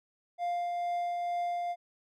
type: tone with tremolo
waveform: triangle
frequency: 700 Hz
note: F5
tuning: 4 cents sharp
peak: -27 dBFS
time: 0.38-1.76 s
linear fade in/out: 50 ms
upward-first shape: triangle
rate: 2.2 Hz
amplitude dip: 25%
effects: none